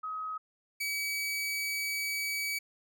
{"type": "tone pair in turn", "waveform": ["sine", "sawtooth"], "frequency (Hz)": [1268, 2280], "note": ["D#6", "C#7"], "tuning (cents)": [32, 48], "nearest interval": "minor seventh", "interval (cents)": 1016, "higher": "second", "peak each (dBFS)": [-34, -28], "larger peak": "second", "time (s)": [[0.03, 0.38], [0.8, 2.59]], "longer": "second", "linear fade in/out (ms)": 10, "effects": []}